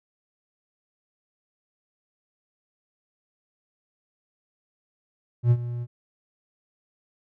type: tone with ADSR envelope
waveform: triangle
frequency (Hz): 120.2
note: B2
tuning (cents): -46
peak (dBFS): -11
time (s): 5.43-5.87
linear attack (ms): 80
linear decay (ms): 55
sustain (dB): -15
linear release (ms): 46
effects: none